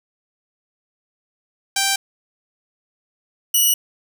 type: tone pair in turn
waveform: 5% pulse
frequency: 784 / 2932 Hz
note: G5 / F#7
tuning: 0 / -16 cents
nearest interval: octave + major seventh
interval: 2284 cents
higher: second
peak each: -5 dBFS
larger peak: neither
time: 1.76-1.96 / 3.54-3.74 s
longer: neither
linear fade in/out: 5 ms
effects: none